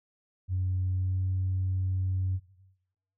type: tone with pitch glide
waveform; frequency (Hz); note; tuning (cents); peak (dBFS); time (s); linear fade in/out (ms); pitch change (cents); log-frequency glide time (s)
sine; 92.5 to 93.52; F#2 to F#2; 0 to +19; -25; 0.48-2.4; 50; +19; 0.89-1.22
effects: noise-tail reverb RT60 0.9 s tail -17 dB re dry + tanh soft clip ceiling -22 dBFS